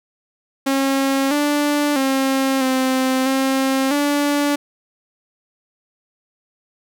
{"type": "tone with pitch steps", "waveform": "sawtooth", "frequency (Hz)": [271.5, 292.5, 268, 260.6, 267, 288.9], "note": ["C#4", "D4", "C4", "C4", "C4", "D4"], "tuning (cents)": [-36, -7, 42, -7, 35, -28], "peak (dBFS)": -12, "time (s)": [0.66, 4.56], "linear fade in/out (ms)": 10, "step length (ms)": 650, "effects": []}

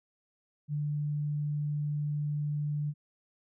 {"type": "tone", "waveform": "sine", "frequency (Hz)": 147.8, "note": "D3", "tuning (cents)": 11, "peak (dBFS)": -29, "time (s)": [0.68, 2.94], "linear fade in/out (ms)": 50, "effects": []}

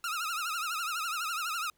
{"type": "tone with vibrato", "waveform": "sawtooth", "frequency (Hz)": 1323, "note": "E6", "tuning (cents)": 6, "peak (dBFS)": -28, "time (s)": [0.04, 1.7], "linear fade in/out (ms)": 2, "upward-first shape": "triangle", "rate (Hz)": 12, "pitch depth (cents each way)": 150, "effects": ["pink hiss -72 dBFS RMS until 1.77 s"]}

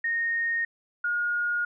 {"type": "tone pair in turn", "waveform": "sine", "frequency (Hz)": [1852, 1432.1], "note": ["A#6", "F6"], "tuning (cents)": [-12, 43], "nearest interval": "major third", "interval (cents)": 445, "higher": "first", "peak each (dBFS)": [-24, -24], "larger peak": "neither", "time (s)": [[0.04, 0.65], [1.04, 1.65]], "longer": "neither", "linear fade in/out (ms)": 5, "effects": []}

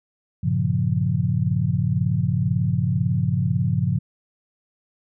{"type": "chord", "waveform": "sine", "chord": "G half-diminished seventh", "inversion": "none", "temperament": "equal with one note detuned", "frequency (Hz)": [98.34, 116.54, 138.59, 174.61], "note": ["G2", "Bb2", "Db3", "F3"], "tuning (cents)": [6, 0, 0, 0], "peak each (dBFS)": [-25, -24, -23, -24], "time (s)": [0.43, 3.99], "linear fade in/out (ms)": 10, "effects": []}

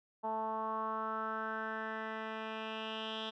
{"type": "tone with low-pass filter sweep", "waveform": "10% pulse", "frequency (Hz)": 220, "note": "A3", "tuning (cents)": 0, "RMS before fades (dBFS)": -39, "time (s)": [0.23, 3.31], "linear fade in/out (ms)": 20, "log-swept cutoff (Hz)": [860, 3400], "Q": 4.7, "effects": []}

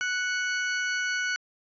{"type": "tone pair together", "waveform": "40% pulse", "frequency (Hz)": [1479.7, 2217], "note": ["F#6", "C#7"], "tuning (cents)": [0, 0], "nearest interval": "perfect fifth", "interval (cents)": 700, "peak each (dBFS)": [-26, -34], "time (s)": [0.01, 1.36], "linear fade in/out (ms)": 0, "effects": ["resampled to 16000 Hz"]}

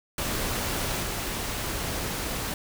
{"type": "noise with level steps", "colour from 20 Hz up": "pink", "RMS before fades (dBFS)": [-29, -31], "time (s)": [0.18, 2.54], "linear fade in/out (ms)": 2, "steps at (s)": 1.02, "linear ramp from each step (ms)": 10, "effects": []}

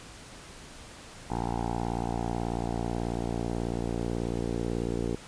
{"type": "tone with low-pass filter sweep", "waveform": "10% pulse", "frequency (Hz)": 58.27, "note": "A#1", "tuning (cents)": 0, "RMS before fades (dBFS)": -31, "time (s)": [1.3, 5.16], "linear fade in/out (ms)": 5, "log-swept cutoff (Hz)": [850, 480], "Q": 3.4, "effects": ["pink hiss -47 dBFS RMS until 5.27 s", "resampled to 22050 Hz"]}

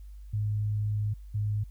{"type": "tone pair in turn", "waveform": "sine", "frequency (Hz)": [105.1, 104.72], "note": ["G#2", "G#2"], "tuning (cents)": [21, 15], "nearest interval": "unison", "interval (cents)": 6, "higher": "first", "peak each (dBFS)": -26, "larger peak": "neither", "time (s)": [[0.33, 1.14], [1.34, 1.64]], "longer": "first", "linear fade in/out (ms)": 10, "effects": ["added 50 Hz sine -42 dBFS peak until 1.7 s", "white hiss -70 dBFS RMS until 1.7 s"]}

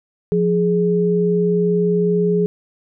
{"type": "tone pair together", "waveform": "sine", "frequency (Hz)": [175.75, 418], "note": ["F3", "G#4"], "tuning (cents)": [11, 11], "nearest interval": "octave + minor third", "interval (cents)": 1500, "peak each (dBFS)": [-17, -16], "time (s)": [0.32, 2.46], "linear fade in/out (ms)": 0, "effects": []}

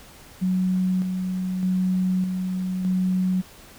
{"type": "tone with tremolo", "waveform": "sine", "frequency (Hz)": 185, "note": "F#3", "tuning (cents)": 0, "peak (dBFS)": -19, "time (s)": [0.41, 3.42], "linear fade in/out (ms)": 20, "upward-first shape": "square", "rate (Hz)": 0.82, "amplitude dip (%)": 40, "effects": ["pink hiss -47 dBFS RMS until 3.78 s"]}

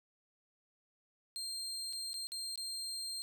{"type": "tone with dropouts", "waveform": "30% pulse", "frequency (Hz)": 4186, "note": "C8", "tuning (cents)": 0, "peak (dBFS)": -36, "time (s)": [1.36, 3.22], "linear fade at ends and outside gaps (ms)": 0, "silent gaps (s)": [[1.927, 1.932], [2.132, 2.141], [2.27, 2.319], [2.557, 2.576]], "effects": []}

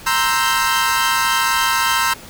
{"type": "chord", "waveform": "sawtooth", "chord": "C dominant seventh", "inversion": "third", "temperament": "equal", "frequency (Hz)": [932.3, 1046.5, 1318.5, 1568], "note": ["Bb5", "C6", "E6", "G6"], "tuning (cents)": [0, 0, 0, 0], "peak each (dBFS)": -17, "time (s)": [0.06, 2.14], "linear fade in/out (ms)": 10, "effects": ["pink hiss -38 dBFS RMS until 2.29 s"]}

